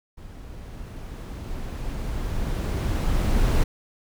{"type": "noise with level ramp", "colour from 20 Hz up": "brown", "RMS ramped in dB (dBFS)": [-41, -19], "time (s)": [0.17, 3.64], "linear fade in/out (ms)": 10, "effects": []}